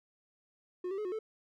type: tone with pitch steps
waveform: triangle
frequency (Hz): 361.2 / 388.7 / 424.6 / 364 / 437.9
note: F#4 / G4 / G#4 / F#4 / A4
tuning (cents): -42 / -15 / +38 / -28 / -8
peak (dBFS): -32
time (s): 0.84-1.19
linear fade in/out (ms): 5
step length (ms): 70
effects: none